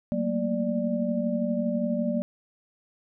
sine tone cluster, 188.4 / 221.5 / 233.7 / 589 Hz, F#3 / A3 / A#3 / D5, +32 / +12 / +5 / +5 cents, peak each -30 / -34 / -27 / -30 dBFS, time 0.12-2.22 s, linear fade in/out 0 ms, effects none

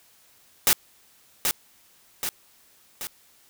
white noise with echo, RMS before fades -18 dBFS, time 0.67-0.73 s, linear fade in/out 0 ms, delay 780 ms, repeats 3, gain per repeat -5 dB, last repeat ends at 3.07 s, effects white hiss -58 dBFS RMS until 3.49 s

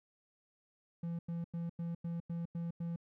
triangle tone bursts, 169.1 Hz, E3, 44 cents sharp, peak -34 dBFS, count 8, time 1.03-2.961 s, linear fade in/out 5 ms, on 160 ms, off 93 ms, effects none

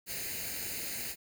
white noise with comb filter, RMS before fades -38 dBFS, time 0.06-1.16 s, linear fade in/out 50 ms, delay 0.44 ms, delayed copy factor +0.7, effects none

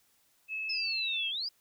sine tone with pitch glide, 2595 to 2651 Hz, E7 to E7, -28 to +9 cents, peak -33 dBFS, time 0.48-1.32 s, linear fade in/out 50 ms, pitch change +37 cents, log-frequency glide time 0.64-0.85 s
sine exponential two-way sweep, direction down then up, 5274 to 3159 to 5070 Hz, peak -32 dBFS, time 0.69-1.49 s, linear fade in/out 10 ms, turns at 1.3 s
effects white hiss -69 dBFS RMS until 1.6 s

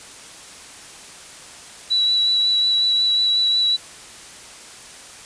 sine tone with vibrato, 3931 Hz, B7, 9 cents flat, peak -15 dBFS, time 1.9-3.77 s, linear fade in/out 20 ms, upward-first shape sine, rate 5.5 Hz, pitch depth 12 cents each way, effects white hiss -40 dBFS RMS until 5.25 s + resampled to 22050 Hz

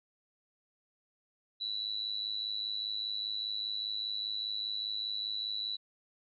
sine tone with amplitude modulation, 3951 Hz, B7, in tune, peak -30 dBFS, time 1.6-5.77 s, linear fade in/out 20 ms, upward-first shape sine, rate 105 Hz, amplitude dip 80%, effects none

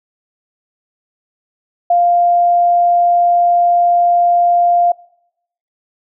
sine tone, 698.5 Hz, F5, in tune, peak -8 dBFS, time 1.9-4.92 s, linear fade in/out 5 ms, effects noise-tail reverb RT60 0.8 s tail -24 dB re dry

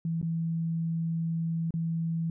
sine tone with dropouts, 164.81 Hz, E3, in tune, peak -27 dBFS, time 0.05-2.3 s, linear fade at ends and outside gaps 2 ms, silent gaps 0.215-0.227 / 1.707-1.739 s, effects none

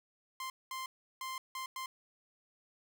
sawtooth tone bursts at uneven times, 1046.5 Hz, C6, in tune, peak -35 dBFS, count 5, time 0.4-0.5 / 0.71-0.86 / 1.21-1.38 / 1.55-1.66 / 1.76-1.86 s, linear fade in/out 2 ms, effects none

